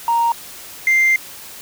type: tone pair in turn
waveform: sine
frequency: 932.3 / 2093 Hz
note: A#5 / C7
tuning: 0 / 0 cents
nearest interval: octave + major second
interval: 1400 cents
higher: second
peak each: -12 / -9 dBFS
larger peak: second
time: 0.08-0.32 / 0.87-1.16 s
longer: second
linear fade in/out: 2 ms
effects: tanh soft clip ceiling -9 dBFS + white hiss -36 dBFS RMS until 1.61 s

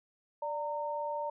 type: tone pair together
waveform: sine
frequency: 587.3 / 918 Hz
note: D5 / A#5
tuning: 0 / -27 cents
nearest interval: minor sixth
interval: 773 cents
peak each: -36 / -35 dBFS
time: 0.42-1.3 s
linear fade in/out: 5 ms
effects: none

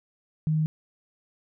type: tone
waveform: sine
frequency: 155.9 Hz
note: D#3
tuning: 4 cents sharp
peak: -21 dBFS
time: 0.47-0.66 s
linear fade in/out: 0 ms
effects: none

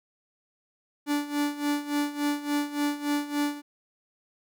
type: tone with tremolo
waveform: 45% pulse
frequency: 291.3 Hz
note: D4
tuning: 14 cents flat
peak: -23 dBFS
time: 1.06-3.62 s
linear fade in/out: 50 ms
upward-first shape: sine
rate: 3.5 Hz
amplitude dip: 80%
effects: none

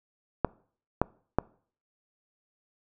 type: clicks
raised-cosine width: 1 ms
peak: -8 dBFS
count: 3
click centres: 0.447 / 1.016 / 1.386 s
effects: noise-tail reverb RT60 0.5 s tail -24 dB re dry

